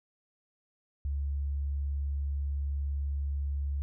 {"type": "tone", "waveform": "sine", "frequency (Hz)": 70.5, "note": "C#2", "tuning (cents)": 30, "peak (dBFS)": -29, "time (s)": [1.05, 3.82], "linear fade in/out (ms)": 0, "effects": []}